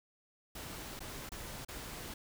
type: noise with dropouts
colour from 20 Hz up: pink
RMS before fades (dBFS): -45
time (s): 0.55-2.14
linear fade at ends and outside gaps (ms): 5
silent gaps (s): 0.993-1.004 / 1.292-1.318 / 1.649-1.684
effects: none